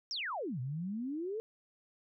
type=exponential two-way sweep; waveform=sine; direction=down then up; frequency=5770 to 120.1 to 458.9 Hz; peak=-35 dBFS; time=0.11-1.4 s; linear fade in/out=0 ms; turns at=0.6 s; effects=none